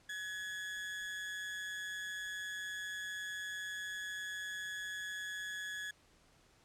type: tone with amplitude modulation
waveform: 35% pulse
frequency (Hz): 1689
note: G#6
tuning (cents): +29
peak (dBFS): -36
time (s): 0.09-5.91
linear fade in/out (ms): 5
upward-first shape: sine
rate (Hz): 184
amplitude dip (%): 45
effects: pink hiss -67 dBFS RMS until 6.64 s + low-pass 9000 Hz 12 dB/octave